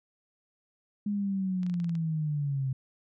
sine linear sweep, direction down, 207.7 to 130.1 Hz, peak -27 dBFS, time 1.06-2.73 s, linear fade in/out 5 ms
clicks, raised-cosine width 0.2 ms, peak -32 dBFS, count 8, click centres 1.632 / 1.665 / 1.698 / 1.741 / 1.801 / 1.844 / 1.894 / 1.953 s
effects none

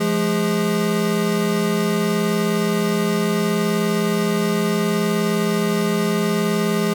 square tone cluster, 172.7 / 212 / 407.4 Hz, F3 / G#3 / G#4, -19 / +36 / -33 cents, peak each -23 / -22 / -23 dBFS, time 0-6.94 s, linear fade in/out 10 ms, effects none

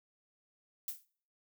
violet noise with exponential decay, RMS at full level -35 dBFS, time 0.88-1.05 s, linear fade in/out 1 ms, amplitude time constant 36 ms, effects noise-tail reverb RT60 0.5 s tail -22 dB re dry

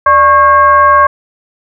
sine tone with frequency modulation, 1098 Hz, C#6, 17 cents flat, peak -3 dBFS, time 0.06-1.07 s, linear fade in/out 5 ms, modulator 508 Hz, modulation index 0.71, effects none

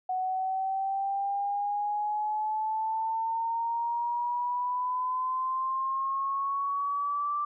sine exponential sweep, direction up, 740 to 1176 Hz, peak -27 dBFS, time 0.09-7.45 s, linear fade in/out 5 ms, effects none

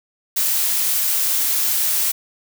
blue noise, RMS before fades -19 dBFS, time 0.36-2.12 s, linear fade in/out 10 ms, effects none

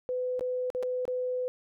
sine tone with dropouts, 503 Hz, B4, 32 cents sharp, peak -28 dBFS, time 0.09-1.48 s, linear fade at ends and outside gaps 0 ms, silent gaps 0.394-0.409 / 0.702-0.749 / 0.827-0.832 / 1.053-1.079 s, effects none

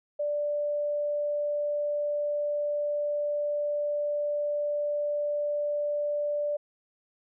sine tone, 587.3 Hz, D5, in tune, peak -26 dBFS, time 0.19-6.57 s, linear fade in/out 10 ms, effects none

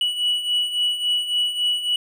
triangle beating tone pair, 2939 / 2942.6 Hz, F#7 / F#7, -12 / -10 cents, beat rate 3.6 Hz, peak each -25 / -19 dBFS, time 0.01-1.96 s, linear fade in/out 2 ms, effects none

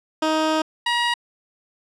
15% pulse tone pair in turn, 313.8 / 954 Hz, D#4 / A#5, +15 / +40 cents, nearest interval octave + perfect fifth, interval 1925 cents, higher second, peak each -12 dBFS, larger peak neither, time 0.22-0.62 / 0.86-1.14 s, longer first, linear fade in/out 5 ms, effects low-pass 6000 Hz 12 dB/octave

